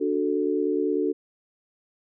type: chord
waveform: sine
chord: D major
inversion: none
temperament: equal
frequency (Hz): 293.7 / 370 / 440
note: D4 / F#4 / A4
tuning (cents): 0 / 0 / 0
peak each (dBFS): -26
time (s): 0-1.13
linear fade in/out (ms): 20
effects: none

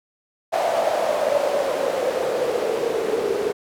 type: noise with band-pass filter sweep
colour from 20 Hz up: white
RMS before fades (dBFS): -22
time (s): 0.52-3.53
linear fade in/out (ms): 20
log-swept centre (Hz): 670 to 410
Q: 7.9
effects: none

